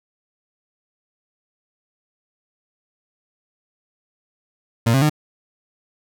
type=tone with pitch steps; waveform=30% pulse; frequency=115.5 / 134.4 / 151.7 Hz; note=A#2 / C3 / D#3; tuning=-16 / +47 / -44 cents; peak=-11 dBFS; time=4.86-5.097 s; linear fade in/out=10 ms; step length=79 ms; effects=none